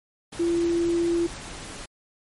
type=tone in noise; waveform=sine; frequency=340.4 Hz; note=F4; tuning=44 cents flat; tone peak=-20 dBFS; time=0.39-1.27 s; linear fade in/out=10 ms; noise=pink; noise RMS=-38 dBFS; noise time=0.32-1.86 s; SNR=+15 dB; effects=MP3 48 kbps